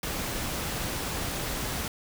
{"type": "noise", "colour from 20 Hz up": "pink", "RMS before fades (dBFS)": -32, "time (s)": [0.03, 1.88], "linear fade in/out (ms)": 2, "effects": []}